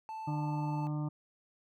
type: tone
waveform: triangle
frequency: 880 Hz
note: A5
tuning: in tune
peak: -37 dBFS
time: 0.09-0.87 s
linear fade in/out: 0 ms
type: harmonic tone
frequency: 150 Hz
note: D3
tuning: 37 cents sharp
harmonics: 1 / 2 / 4 / 5 / 6 / 7 / 8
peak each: -33 / -39 / -50 / -53 / -49 / -56 / -52 dBFS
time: 0.27-1.09 s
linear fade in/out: 10 ms
effects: none